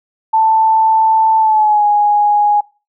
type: tone with pitch glide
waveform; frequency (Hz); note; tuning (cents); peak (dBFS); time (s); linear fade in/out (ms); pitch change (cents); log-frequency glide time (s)
sine; 884 to 829.6; A5 to G#5; +8 to -2; -8; 0.33-2.61; 10; -110; 1.38-1.85
effects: noise-tail reverb RT60 0.3 s tail -21 dB re dry